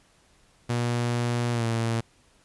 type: tone with pitch glide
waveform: sawtooth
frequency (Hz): 120 to 114.71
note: B2 to A#2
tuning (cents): -49 to -27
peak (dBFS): -20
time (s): 0.69-2.01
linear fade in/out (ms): 10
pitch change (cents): -78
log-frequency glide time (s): 1.52-1.64
effects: pink hiss -61 dBFS RMS until 2.44 s + resampled to 24000 Hz